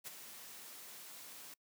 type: noise with ADSR envelope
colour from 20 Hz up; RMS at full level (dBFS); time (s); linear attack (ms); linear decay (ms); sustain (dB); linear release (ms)
white; -43; 0.04-1.54; 35; 10; -9; 4
effects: noise-tail reverb RT60 0.1 s tail -25 dB re dry + high-pass 150 Hz 12 dB/octave